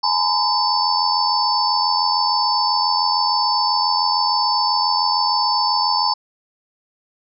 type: tone cluster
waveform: sine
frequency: 841 / 927 / 1014 / 4547 / 5230 Hz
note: G#5 / A#5 / B5 / C#8 / E8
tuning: +22 / -10 / +45 / +43 / -15 cents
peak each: -22 dBFS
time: 0.03-6.14 s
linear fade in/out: 10 ms
effects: none